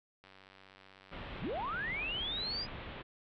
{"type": "click train", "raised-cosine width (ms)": 0.3, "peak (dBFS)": -40, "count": 113, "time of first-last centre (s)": [0.24, 1.405], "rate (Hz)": 96.1}
{"type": "low-pass noise", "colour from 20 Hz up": "pink", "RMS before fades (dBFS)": -45, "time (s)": [1.11, 3.03], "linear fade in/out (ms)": 20, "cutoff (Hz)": 3600, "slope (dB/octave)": 48}
{"type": "linear sweep", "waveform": "sine", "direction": "up", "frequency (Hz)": [46.19, 4978], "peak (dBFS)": -35, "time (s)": [1.4, 2.67], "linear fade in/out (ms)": 50}
{"effects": []}